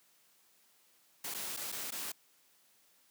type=noise with dropouts; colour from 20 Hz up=white; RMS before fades=-40 dBFS; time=1.24-2.12 s; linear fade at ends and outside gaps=5 ms; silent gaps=1.341-1.345 / 1.566-1.571 / 1.719-1.723 / 1.907-1.92 s; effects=white hiss -68 dBFS RMS until 3.1 s + high-pass 150 Hz 12 dB/octave